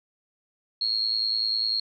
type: tone with amplitude modulation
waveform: sine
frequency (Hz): 4276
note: C8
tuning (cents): +37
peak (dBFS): -19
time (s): 0.81-1.8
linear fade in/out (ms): 5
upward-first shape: sine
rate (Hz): 110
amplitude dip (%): 90
effects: none